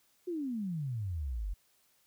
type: exponential sweep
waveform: sine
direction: down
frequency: 370 to 43.65 Hz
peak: -33 dBFS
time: 0.27-1.54 s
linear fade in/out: 10 ms
effects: white hiss -70 dBFS RMS until 2.06 s